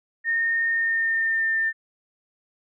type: tone with pitch glide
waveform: sine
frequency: 1834 to 1797.3 Hz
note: A#6 to A6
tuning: -29 to +36 cents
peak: -20 dBFS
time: 0.24-1.73 s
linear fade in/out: 50 ms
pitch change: -35 cents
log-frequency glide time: 0.68-1.57 s
effects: none